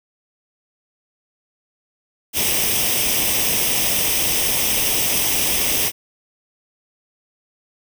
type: noise with comb filter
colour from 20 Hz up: white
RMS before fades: -19 dBFS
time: 2.33-5.92 s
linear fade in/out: 50 ms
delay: 0.35 ms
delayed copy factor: +0.65
effects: none